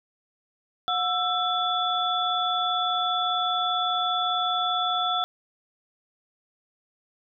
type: tone cluster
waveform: sine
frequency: 726 / 1331 / 3451 Hz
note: F#5 / E6 / A7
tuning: -33 / +16 / -34 cents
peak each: -27 dBFS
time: 0.88-5.24 s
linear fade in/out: 0 ms
effects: none